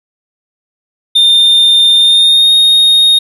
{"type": "tone with pitch glide", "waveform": "triangle", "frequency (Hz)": [3618, 3713], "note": ["A7", "A#7"], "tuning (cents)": [48, -8], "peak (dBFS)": -3, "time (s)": [1.15, 3.19], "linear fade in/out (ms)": 10, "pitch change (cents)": 44, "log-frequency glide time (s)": [1.98, 2.53], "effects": []}